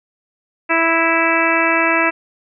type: harmonic tone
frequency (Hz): 329.6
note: E4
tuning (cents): 0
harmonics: 1 / 2 / 3 / 4 / 5 / 6 / 7 / 8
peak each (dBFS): -21 / -21 / -21 / -21 / -21 / -21 / -21 / -21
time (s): 0.69-2.11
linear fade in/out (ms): 20
effects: none